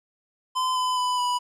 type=tone with pitch steps; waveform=square; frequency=1023 / 1010.1 / 997.3 / 984.7 Hz; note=C6 / B5 / B5 / B5; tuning=-39 / +39 / +17 / -5 cents; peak=-23 dBFS; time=0.55-1.39 s; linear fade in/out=20 ms; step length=210 ms; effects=low-pass 9000 Hz 12 dB/octave + 10-bit